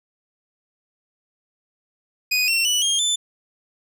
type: tone with pitch steps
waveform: 25% pulse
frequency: 2489 / 2714 / 2960 / 3228 / 3520 Hz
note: D#7 / E7 / F#7 / G#7 / A7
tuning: 0 / +50 / 0 / -50 / 0 cents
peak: -14 dBFS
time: 2.31-3.16 s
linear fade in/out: 10 ms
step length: 170 ms
effects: none